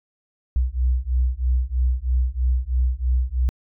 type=beating tone pair; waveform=sine; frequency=61.3 / 64.4 Hz; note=B1 / C2; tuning=-12 / -27 cents; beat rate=3.1 Hz; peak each=-20 dBFS; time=0.56-3.49 s; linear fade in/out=0 ms; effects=tanh soft clip ceiling -12 dBFS